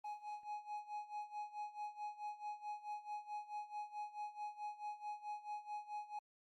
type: tone with tremolo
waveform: triangle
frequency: 837 Hz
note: G#5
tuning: 13 cents sharp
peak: -39 dBFS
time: 0.04-6.19 s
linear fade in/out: 5 ms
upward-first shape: sine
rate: 4.6 Hz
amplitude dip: 85%
effects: Opus 24 kbps